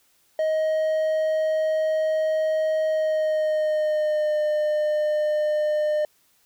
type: tone with pitch glide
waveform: triangle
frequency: 628 to 604.9 Hz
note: D#5 to D#5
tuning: +16 to -49 cents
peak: -18 dBFS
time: 0.39-6.05 s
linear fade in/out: 2 ms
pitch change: -65 cents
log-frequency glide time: 2.87-4.4 s
effects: white hiss -63 dBFS RMS until 6.45 s